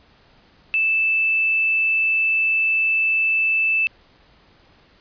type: tone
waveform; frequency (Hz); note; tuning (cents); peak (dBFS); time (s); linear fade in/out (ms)
sine; 2637; E7; 0; -16; 0.74-3.87; 0
effects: pink hiss -54 dBFS RMS until 5 s + resampled to 11025 Hz